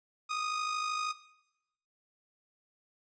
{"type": "tone with amplitude modulation", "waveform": "sawtooth", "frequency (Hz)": 1242, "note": "D#6", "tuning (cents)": -3, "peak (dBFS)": -26, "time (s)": [0.29, 1.13], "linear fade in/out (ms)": 20, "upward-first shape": "sine", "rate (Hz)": 52.9, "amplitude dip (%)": 55, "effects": ["noise-tail reverb RT60 0.9 s tail -17 dB re dry", "resampled to 16000 Hz"]}